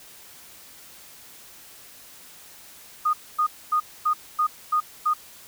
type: tone bursts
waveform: sine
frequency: 1232 Hz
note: D#6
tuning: 17 cents flat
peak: -18 dBFS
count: 7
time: 3.05-5.138 s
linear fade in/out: 10 ms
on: 84 ms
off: 250 ms
effects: white hiss -47 dBFS RMS until 5.47 s